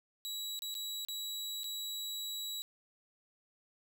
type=tone with dropouts; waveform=sawtooth; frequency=3900 Hz; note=B7; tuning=23 cents flat; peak=-35 dBFS; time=0.25-2.62 s; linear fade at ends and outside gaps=0 ms; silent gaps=0.591-0.621 / 0.742-0.751 / 1.049-1.085 / 1.634-1.642 s; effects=none